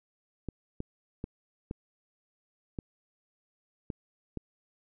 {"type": "clicks", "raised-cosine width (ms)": 3, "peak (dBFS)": -22, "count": 7, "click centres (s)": [0.487, 0.804, 1.241, 1.711, 2.788, 3.902, 4.373], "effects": []}